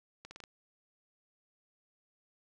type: accelerating click train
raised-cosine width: 0.2 ms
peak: -30 dBFS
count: 5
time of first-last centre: 0.25-0.438 s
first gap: 60 ms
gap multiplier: 0.84
effects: none